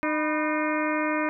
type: harmonic tone with a mistuned harmonic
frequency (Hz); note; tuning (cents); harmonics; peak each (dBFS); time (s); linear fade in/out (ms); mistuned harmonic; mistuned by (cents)
305.4; D#4; -32; 1 / 2 / 3 / 4 / 5 / 6 / 7 / 8; -27 / -30 / -32 / -33 / -34 / -35 / -35 / -36; 0.03-1.29; 0; 3; +110
effects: none